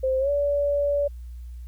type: tone with pitch glide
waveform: sine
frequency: 523 to 573.6 Hz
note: C5 to D5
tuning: -1 to -41 cents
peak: -20 dBFS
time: 0.03-1.08 s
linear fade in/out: 10 ms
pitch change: +160 cents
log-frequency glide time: 0.19-0.3 s
effects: added 60 Hz sine -35 dBFS peak until 1.67 s + white hiss -65 dBFS RMS until 1.67 s